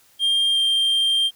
triangle tone with pitch glide, 3200 to 3178 Hz, G7 to G7, +35 to +23 cents, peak -15 dBFS, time 0.19-1.31 s, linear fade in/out 50 ms, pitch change -12 cents, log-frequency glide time 0.53-0.58 s, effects white hiss -56 dBFS RMS until 1.35 s

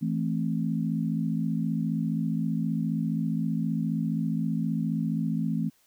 sine chord, A minor, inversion second, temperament just, 165 / 220 / 264 Hz, E3 / A3 / C4, +2 / 0 / +16 cents, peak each -28 / -29 / -32 dBFS, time 0.01-5.7 s, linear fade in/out 20 ms, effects white hiss -65 dBFS RMS until 5.86 s

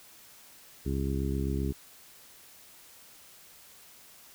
harmonic tone, 67.7 Hz, C#2, 40 cents flat, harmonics 1 / 2 / 3 / 4 / 5 / 6, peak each -31 / -34 / -36 / -37 / -38 / -39 dBFS, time 0.85-1.73 s, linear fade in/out 20 ms, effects white hiss -54 dBFS RMS until 4.34 s

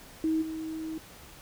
sine tone with level steps, 318.2 Hz, D#4, 39 cents sharp, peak -24 / -33 dBFS, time 0.24-0.98 s, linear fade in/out 2 ms, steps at 0.41 s, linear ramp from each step 20 ms, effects pink hiss -50 dBFS RMS until 1.41 s

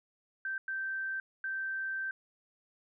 sine tone bursts at uneven times, 1559 Hz, G6, 10 cents flat, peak -33 dBFS, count 3, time 0.45-0.58 / 0.68-1.2 / 1.44-2.11 s, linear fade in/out 2 ms, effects none

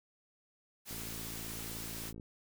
white noise, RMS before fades -44 dBFS, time 0.85-2.13 s, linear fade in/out 50 ms
click train, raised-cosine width 3 ms, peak -35 dBFS, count 73, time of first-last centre 0.91-2.198 s, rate 55.9 Hz
effects none

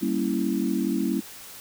sine chord, G diminished seventh, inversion none, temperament equal, 196 / 233.1 / 277.2 / 329.6 Hz, G3 / Bb3 / Db4 / Fb4, 0 / 0 / 0 / 0 cents, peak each -28 dBFS, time 0.01-1.21 s, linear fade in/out 20 ms, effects white hiss -43 dBFS RMS until 1.6 s

